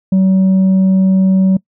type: tone with tanh clipping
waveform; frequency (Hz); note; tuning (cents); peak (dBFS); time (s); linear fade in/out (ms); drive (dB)
sine; 189.6; F#3; +43; -8; 0.12-1.57; 5; 3
effects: noise-tail reverb RT60 0.1 s tail -23 dB re dry